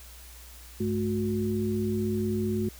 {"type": "tone cluster", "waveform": "sine", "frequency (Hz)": [99.1, 214.8, 364.8], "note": ["G2", "A3", "F#4"], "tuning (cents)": [19, -41, -24], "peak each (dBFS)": [-32, -28, -30], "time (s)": [0.8, 2.69], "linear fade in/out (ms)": 5, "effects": ["added 60 Hz sine -47 dBFS peak until 2.79 s", "white hiss -50 dBFS RMS until 2.79 s"]}